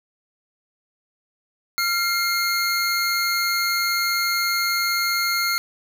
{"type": "tone cluster", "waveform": "square", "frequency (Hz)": [1380, 2121, 4334], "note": ["F6", "C7", "C#8"], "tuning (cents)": [-21, 23, -40], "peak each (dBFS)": -25, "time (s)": [1.78, 5.58], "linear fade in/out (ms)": 0, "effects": []}